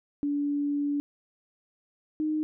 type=tone pair in turn; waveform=sine; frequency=288.1 / 308.1 Hz; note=D4 / D#4; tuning=-33 / -17 cents; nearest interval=minor second; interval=116 cents; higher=second; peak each=-25 dBFS; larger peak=neither; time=0.23-1 / 2.2-2.43 s; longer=first; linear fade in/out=0 ms; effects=none